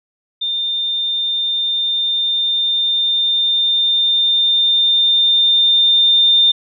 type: tone with level ramp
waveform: sine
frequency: 3610 Hz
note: A7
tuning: 44 cents sharp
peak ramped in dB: -17 to -8 dBFS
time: 0.41-6.52 s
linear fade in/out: 10 ms
effects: none